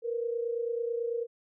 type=tone pair together; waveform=sine; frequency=464.5 / 493.6 Hz; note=A#4 / B4; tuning=-6 / -1 cents; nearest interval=minor second; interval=105 cents; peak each=-30 / -36 dBFS; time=0.02-1.27 s; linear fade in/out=50 ms; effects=none